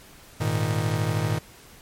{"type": "chord", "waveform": "45% pulse", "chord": "Ab suspended second", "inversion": "none", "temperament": "just", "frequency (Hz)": [103.83, 116.8, 155.74], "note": ["Ab2", "Bb2", "Eb3"], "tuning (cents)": [0, 4, 2], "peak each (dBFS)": -27, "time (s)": [0.4, 1.39], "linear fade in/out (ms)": 10, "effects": ["pink hiss -49 dBFS RMS until 1.81 s", "MP3 64 kbps"]}